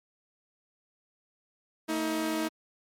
sawtooth tone pair together, 226.1 / 317.6 Hz, A3 / D#4, +47 / +36 cents, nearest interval tritone, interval 589 cents, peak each -31 / -25 dBFS, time 1.88-2.49 s, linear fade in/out 20 ms, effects MP3 64 kbps

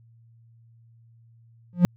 triangle tone with exponential growth, 176.7 Hz, F3, 21 cents sharp, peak -7 dBFS, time 1.73-1.85 s, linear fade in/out 0 ms, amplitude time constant 25 ms, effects added 115 Hz sine -52 dBFS peak until 1.96 s

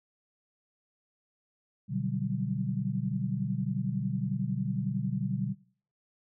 sine chord, G major seventh, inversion first, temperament equal, 123.47 / 146.83 / 185 / 196 Hz, B2 / D3 / F#3 / G3, 0 / 0 / 0 / 0 cents, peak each -34 dBFS, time 1.88-5.55 s, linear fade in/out 50 ms, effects noise-tail reverb RT60 0.5 s tail -22 dB re dry

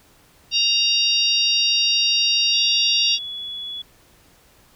harmonic tone, 932.3 Hz, A#5, in tune, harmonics 3 / 4 / 5 / 6, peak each -20 / -21 / -22 / -24 dBFS, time 0.51-3.19 s, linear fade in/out 50 ms
sine tone with pitch glide, 3467 to 3394 Hz, A7 to G#7, -26 to +37 cents, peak -28 dBFS, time 2.53-3.82 s, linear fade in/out 5 ms, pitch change -37 cents, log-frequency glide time 3.05-3.2 s
effects pink hiss -54 dBFS RMS until 4.75 s

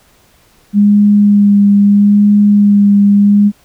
sine tone with vibrato, 204 Hz, G#3, 31 cents flat, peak -4 dBFS, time 0.73-3.52 s, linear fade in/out 50 ms, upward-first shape sine, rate 0.77 Hz, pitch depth 17 cents each way, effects pink hiss -49 dBFS RMS until 3.64 s

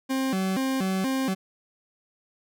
40% pulse tone with vibrato, 224.2 Hz, A3, 33 cents sharp, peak -23 dBFS, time 0.09-1.35 s, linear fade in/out 20 ms, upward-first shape square, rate 2.1 Hz, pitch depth 290 cents each way, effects none

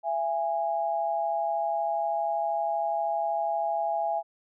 sine tone pair together, 671 / 823.6 Hz, E5 / G#5, +31 / -15 cents, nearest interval major third, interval 354 cents, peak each -28 dBFS, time 0.03-4.23 s, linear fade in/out 50 ms, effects none

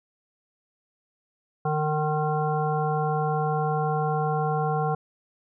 harmonic tone, 152.7 Hz, D#3, 32 cents flat, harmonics 1 / 3 / 5 / 7 / 9, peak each -26 / -29 / -27 / -33 / -36 dBFS, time 1.65-4.95 s, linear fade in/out 5 ms, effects none

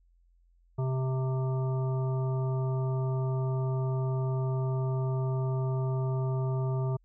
harmonic tone, 130.81 Hz, C3, in tune, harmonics 1 / 3 / 5 / 7 / 9, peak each -27 / -37 / -41 / -44 / -46 dBFS, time 0.78-6.97 s, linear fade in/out 10 ms, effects added 43 Hz sine -61 dBFS peak until 7.04 s

